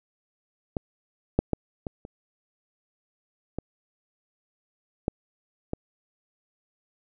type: clicks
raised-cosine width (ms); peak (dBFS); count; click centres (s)
2; -14 / -6 / -10 / -18 / -26 / -17 / -10 / -15; 8; 0.768 / 1.39 / 1.533 / 1.868 / 2.051 / 3.586 / 5.081 / 5.734
effects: none